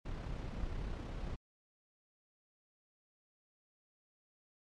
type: noise with amplitude modulation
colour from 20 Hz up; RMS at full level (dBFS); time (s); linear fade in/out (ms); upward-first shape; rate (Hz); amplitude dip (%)
brown; -39; 0.05-1.36; 10; sine; 32.9; 35
effects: low-pass 5000 Hz 12 dB/octave + MP3 64 kbps